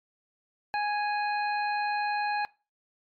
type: harmonic tone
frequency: 830.6 Hz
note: G#5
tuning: in tune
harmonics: 1 / 2 / 3 / 5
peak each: -27 / -33 / -37 / -41 dBFS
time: 0.74-2.45 s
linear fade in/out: 0 ms
effects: noise-tail reverb RT60 0.3 s tail -21 dB re dry + MP3 96 kbps